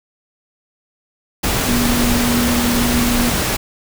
sine tone in noise, 240.7 Hz, B3, 44 cents flat, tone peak -16 dBFS, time 1.68-3.3 s, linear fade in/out 10 ms, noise pink, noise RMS -18 dBFS, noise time 1.43-3.57 s, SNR -1 dB, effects none

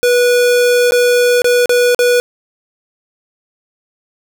square tone with dropouts, 488.4 Hz, B4, 19 cents flat, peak -9 dBFS, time 0.03-2.2 s, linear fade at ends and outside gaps 0 ms, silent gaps 0.909-0.921 / 1.419-1.444 / 1.658-1.694 / 1.947-1.991 s, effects none

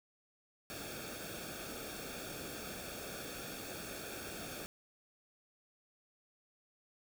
pink noise with comb filter, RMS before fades -45 dBFS, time 0.7-4.66 s, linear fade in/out 0 ms, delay 1 ms, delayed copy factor -0.75, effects none

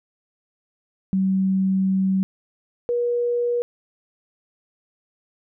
sine tone pair in turn, 190.7 / 480.5 Hz, G3 / B4, -47 / -48 cents, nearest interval octave + major third, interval 1599 cents, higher second, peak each -17 / -19 dBFS, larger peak first, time 1.13-2.23 / 2.89-3.62 s, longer first, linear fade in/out 0 ms, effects none

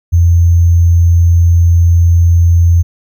sine tone with sample-and-hold, 85.3 Hz, F2, 40 cents flat, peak -4 dBFS, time 0.12-2.83 s, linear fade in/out 20 ms, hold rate 6300 Hz, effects none

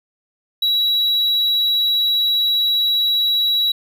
triangle tone, 3895 Hz, B7, 25 cents flat, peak -13 dBFS, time 0.62-3.72 s, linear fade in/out 5 ms, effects none

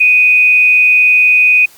sine tone with frequency modulation, 2489 Hz, D#7, in tune, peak -5 dBFS, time 0-1.66 s, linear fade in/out 10 ms, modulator 178 Hz, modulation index 0.26, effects white hiss -42 dBFS RMS until 1.77 s + Opus 48 kbps

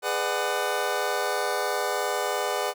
25% pulse chord, G# half-diminished seventh, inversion none, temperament just, 415.3 / 498.4 / 598 / 747.5 Hz, G#4 / B4 / D5 / F#5, 0 / +16 / +31 / +17 cents, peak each -27 dBFS, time 0.02-2.74 s, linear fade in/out 50 ms, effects none

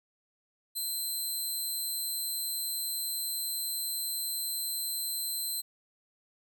10% pulse tone, 4090 Hz, C8, 40 cents flat, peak -25 dBFS, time 0.75-5.62 s, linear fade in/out 20 ms, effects none

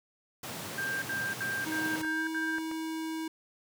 pink high-pass noise, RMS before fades -40 dBFS, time 0.43-2.02 s, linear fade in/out 5 ms, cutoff 100 Hz, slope 48 dB/octave
sine tone bursts, 1585 Hz, G6, 19 cents sharp, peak -31 dBFS, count 6, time 0.78-2.585 s, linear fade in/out 2 ms, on 240 ms, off 73 ms
square tone with pitch glide, 314.4 to 320.5 Hz, D#4 to E4, +18 to -49 cents, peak -34 dBFS, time 1.66-3.28 s, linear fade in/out 5 ms, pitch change +33 cents, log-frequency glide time 2.07-2.25 s
clicks, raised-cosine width 0.5 ms, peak -29 dBFS, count 3, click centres 2.048 / 2.584 / 2.714 s
effects none

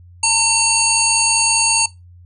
harmonic tone with a mistuned harmonic, 905 Hz, A5, 48 cents sharp, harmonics 1 / 3 / 5 / 7 / 9 / 10, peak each -20 / -20 / -20 / -20 / -20 / -20 dBFS, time 0.23-1.86 s, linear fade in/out 5 ms, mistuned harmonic 7, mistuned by +83 cents, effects noise-tail reverb RT60 0.2 s tail -19 dB re dry + added 88 Hz sine -40 dBFS peak until 2.25 s

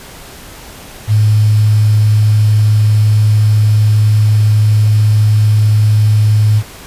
sine tone with quantisation, 106.6 Hz, G#2, 46 cents sharp, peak -6 dBFS, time 1.07-6.63 s, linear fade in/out 50 ms, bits 5, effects pink hiss -33 dBFS RMS until 6.86 s + resampled to 32000 Hz

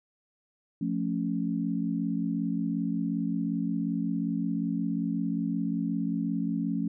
sine chord, F augmented, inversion none, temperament equal, 174.61 / 220 / 277.2 Hz, F3 / A3 / C#4, 0 / 0 / 0 cents, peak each -31 dBFS, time 0.81-6.88 s, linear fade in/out 5 ms, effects none

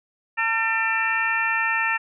harmonic tone with a mistuned harmonic, 449.9 Hz, A4, 39 cents sharp, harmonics 2 / 3 / 4 / 5 / 6, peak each -28 / -28 / -23 / -28 / -28 dBFS, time 0.37-1.98 s, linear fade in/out 20 ms, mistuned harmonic 5, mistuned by +87 cents, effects none

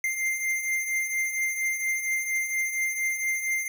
square beating tone pair, 2093 / 2097.3 Hz, C7 / C7, 0 / +4 cents, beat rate 4.3 Hz, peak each -34 / -27 dBFS, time 0.04-3.68 s, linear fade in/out 2 ms, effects none

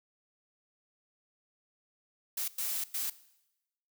blue noise bursts at uneven times, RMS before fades -34 dBFS, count 3, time 2.37-2.48 / 2.58-2.84 / 2.94-3.1 s, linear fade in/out 5 ms, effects noise-tail reverb RT60 0.9 s tail -18 dB re dry

